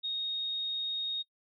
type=tone; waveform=sine; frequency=3729 Hz; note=A#7; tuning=in tune; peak=-31 dBFS; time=0.03-1.23 s; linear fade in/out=20 ms; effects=noise-tail reverb RT60 0.1 s tail -25 dB re dry